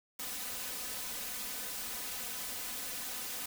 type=noise with comb filter; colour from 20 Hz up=white; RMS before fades=-40 dBFS; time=0.19-3.46 s; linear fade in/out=5 ms; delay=4 ms; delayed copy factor=+0.8; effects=none